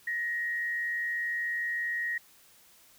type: tone with frequency modulation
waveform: sine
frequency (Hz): 1885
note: A#6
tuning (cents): +19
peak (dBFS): -29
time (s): 0.07-2.18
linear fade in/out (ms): 5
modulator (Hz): 123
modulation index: 0.38
effects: white hiss -59 dBFS RMS until 2.98 s